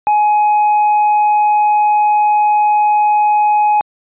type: tone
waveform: triangle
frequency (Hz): 840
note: G#5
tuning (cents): +19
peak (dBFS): -7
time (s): 0.07-3.81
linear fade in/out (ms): 0
effects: resampled to 8000 Hz